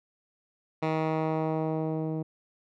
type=tone with low-pass filter sweep; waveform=10% pulse; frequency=158.2 Hz; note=D#3; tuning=29 cents sharp; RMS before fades=-29 dBFS; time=0.82-2.23 s; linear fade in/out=10 ms; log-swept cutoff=2600 to 340 Hz; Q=0.71; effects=none